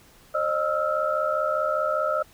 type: tone cluster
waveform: sine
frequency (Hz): 537 / 612 / 1303 / 1368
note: C5 / D#5 / E6 / F6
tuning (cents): +45 / -29 / -20 / -36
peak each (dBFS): -30 / -25 / -27 / -30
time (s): 0.34-2.23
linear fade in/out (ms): 10
effects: pink hiss -54 dBFS RMS until 2.33 s